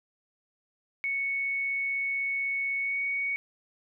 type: tone with pitch glide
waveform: sine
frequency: 2216 to 2234 Hz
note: C#7 to C#7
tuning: -1 to +13 cents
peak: -27 dBFS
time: 1.04-3.36 s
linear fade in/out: 0 ms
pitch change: +14 cents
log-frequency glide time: 2.8-3 s
effects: none